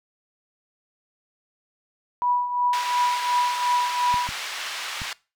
sine tone with tremolo, 979 Hz, B5, 15 cents flat, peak -18 dBFS, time 2.22-4.27 s, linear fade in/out 0 ms, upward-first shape triangle, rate 2.8 Hz, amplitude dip 70%
white band-pass noise, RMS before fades -32 dBFS, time 2.73-5.13 s, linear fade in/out 2 ms, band 980 to 3700 Hz, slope 12 dB/octave
clicks, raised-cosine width 5 ms, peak -23 dBFS, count 3, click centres 4.142 / 4.29 / 5.018 s
effects noise-tail reverb RT60 0.3 s tail -22 dB re dry

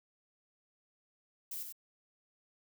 violet noise with echo, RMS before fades -41 dBFS, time 1.51-1.63 s, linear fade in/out 5 ms, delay 95 ms, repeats 1, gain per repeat -5 dB, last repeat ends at 1.725 s, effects none

